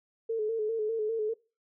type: tone with vibrato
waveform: sine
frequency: 440 Hz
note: A4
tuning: in tune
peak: -27 dBFS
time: 0.29-1.34 s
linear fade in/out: 10 ms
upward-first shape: square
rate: 5 Hz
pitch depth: 51 cents each way
effects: noise-tail reverb RT60 0.3 s tail -20 dB re dry